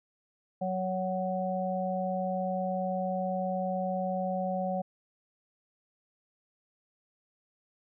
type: harmonic tone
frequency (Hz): 185.9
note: F#3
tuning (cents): +8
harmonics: 1 / 3 / 4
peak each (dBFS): -33 / -33 / -33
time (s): 0.61-4.82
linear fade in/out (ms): 10
effects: none